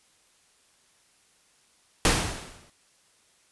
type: noise with exponential decay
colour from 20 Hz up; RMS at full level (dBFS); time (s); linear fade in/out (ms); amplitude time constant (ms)
pink; -18; 2.05-2.7; 1; 140
effects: white hiss -63 dBFS RMS until 3.51 s + resampled to 24000 Hz